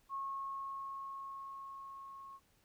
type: tone with level ramp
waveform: sine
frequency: 1091 Hz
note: C#6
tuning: 28 cents flat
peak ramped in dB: -37 to -49 dBFS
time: 0.09-2.4 s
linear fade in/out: 50 ms
effects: pink hiss -72 dBFS RMS until 2.64 s